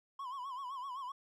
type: tone with vibrato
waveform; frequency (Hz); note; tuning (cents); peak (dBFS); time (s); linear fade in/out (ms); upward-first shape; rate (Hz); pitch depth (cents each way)
triangle; 1048; C6; +2; -38; 0.19-1.12; 5; sine; 7.8; 120
effects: none